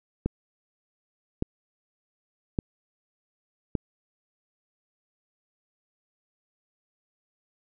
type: click train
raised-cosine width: 3 ms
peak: -12 dBFS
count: 4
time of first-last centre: 0.26-3.752 s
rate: 0.859 Hz
effects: none